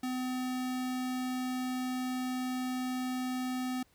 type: tone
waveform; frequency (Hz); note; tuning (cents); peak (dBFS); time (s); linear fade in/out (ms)
square; 254.3; C4; -49; -33; 0.03-3.83; 5
effects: pink hiss -68 dBFS RMS until 3.94 s